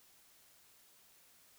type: silence
effects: white hiss -65 dBFS RMS until 1.58 s